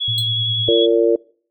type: tone with vibrato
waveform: sine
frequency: 3353 Hz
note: G#7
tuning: 16 cents sharp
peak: -18 dBFS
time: 0-0.87 s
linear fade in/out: 20 ms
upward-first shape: square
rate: 11 Hz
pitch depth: 11 cents each way
type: tone with tremolo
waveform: sine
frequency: 112.3 Hz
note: A2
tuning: 36 cents sharp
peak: -21 dBFS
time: 0.08-0.69 s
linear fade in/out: 0 ms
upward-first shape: sine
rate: 10 Hz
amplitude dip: 50%
type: tone with exponential decay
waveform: sawtooth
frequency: 4113 Hz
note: C8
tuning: 30 cents flat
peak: -17 dBFS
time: 0.18-0.27 s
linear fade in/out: 1 ms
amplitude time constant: 18 ms
type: harmonic tone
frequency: 114.8 Hz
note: A#2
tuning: 26 cents flat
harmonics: 3 / 4 / 5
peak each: -16 / -14 / -19 dBFS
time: 0.68-1.16 s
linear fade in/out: 5 ms
effects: noise-tail reverb RT60 0.5 s tail -23 dB re dry